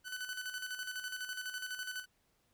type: tone with tremolo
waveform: sawtooth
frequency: 1502 Hz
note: F#6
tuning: 26 cents sharp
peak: -34 dBFS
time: 0.04-2.06 s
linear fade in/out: 50 ms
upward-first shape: square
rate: 12 Hz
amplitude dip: 55%
effects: pink hiss -75 dBFS RMS until 2.53 s